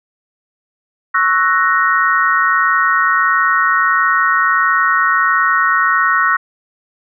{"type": "chord", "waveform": "sine", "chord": "F# dominant seventh", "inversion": "second", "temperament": "equal", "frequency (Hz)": [1108.7, 1318.5, 1480, 1864.7], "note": ["C#6", "E6", "F#6", "A#6"], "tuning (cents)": [0, 0, 0, 0], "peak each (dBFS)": -16, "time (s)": [1.14, 6.37], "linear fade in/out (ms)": 10, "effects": []}